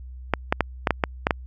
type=clicks; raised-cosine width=0.5 ms; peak=-3 dBFS; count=8; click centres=0.337 / 0.525 / 0.607 / 0.872 / 0.907 / 1.038 / 1.269 / 1.308 s; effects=added 63 Hz sine -36 dBFS peak until 1.46 s